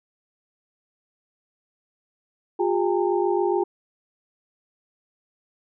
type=tone cluster; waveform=sine; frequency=356.6 / 403.8 / 810 / 908 Hz; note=F4 / G#4 / G#5 / A#5; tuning=+36 / -49 / -43 / -46 cents; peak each=-22 / -24 / -28 / -30 dBFS; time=2.59-3.64 s; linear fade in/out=10 ms; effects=none